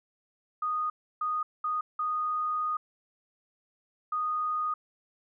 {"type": "tone bursts at uneven times", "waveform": "sine", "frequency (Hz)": 1237, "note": "D#6", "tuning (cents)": -10, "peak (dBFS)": -27, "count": 5, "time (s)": [[0.62, 0.9], [1.21, 1.43], [1.64, 1.81], [1.99, 2.77], [4.12, 4.74]], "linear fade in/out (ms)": 5, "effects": []}